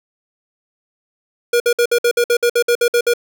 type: tone bursts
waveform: square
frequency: 477.8 Hz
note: A#4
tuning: 43 cents sharp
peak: -12 dBFS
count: 13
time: 1.53-3.137 s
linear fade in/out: 5 ms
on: 71 ms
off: 57 ms
effects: none